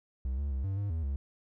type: tone with pitch steps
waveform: triangle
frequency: 64.5 / 70.9 / 66.3 / 97.1 / 101.2 / 80.9 / 69.1 Hz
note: C2 / C#2 / C2 / G2 / G#2 / E2 / C#2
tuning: -24 / +40 / +23 / -16 / -44 / -32 / -5 cents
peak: -28 dBFS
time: 0.25-1.16 s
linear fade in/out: 0 ms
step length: 130 ms
effects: none